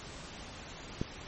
click, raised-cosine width 3 ms, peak -18 dBFS, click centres 1.015 s, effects pink hiss -46 dBFS RMS until 1.27 s + MP3 32 kbps

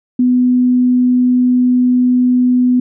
sine tone, 249.4 Hz, B3, 17 cents sharp, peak -8 dBFS, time 0.19-2.8 s, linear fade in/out 5 ms, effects none

